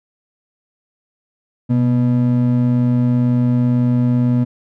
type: ring-modulated tone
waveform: triangle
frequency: 185 Hz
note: F#3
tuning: in tune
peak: -7 dBFS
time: 1.69-4.45 s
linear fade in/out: 20 ms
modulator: 59 Hz
effects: none